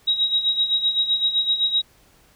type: tone with tremolo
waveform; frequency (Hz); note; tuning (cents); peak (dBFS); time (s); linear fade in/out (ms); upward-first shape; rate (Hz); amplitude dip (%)
sine; 3818; A#7; +41; -15; 0.07-1.82; 10; sine; 7.8; 70
effects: pink hiss -56 dBFS RMS until 2.35 s